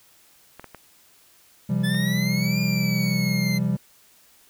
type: clicks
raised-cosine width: 0.5 ms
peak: -24 dBFS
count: 4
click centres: 0.596 / 0.643 / 0.747 / 1.946 s
type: chord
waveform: triangle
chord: C suspended fourth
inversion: none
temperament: equal with one note detuned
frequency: 130.81 / 170.13 / 196 Hz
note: C3 / F3 / G3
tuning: 0 / -45 / 0 cents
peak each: -24 / -23 / -22 dBFS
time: 1.69-3.77 s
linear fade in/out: 10 ms
type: exponential two-way sweep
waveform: 25% pulse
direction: up then down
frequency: 1720 to 2407 to 2065 Hz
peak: -24 dBFS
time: 1.83-3.59 s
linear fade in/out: 20 ms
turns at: 2.6 s
effects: white hiss -56 dBFS RMS until 4.49 s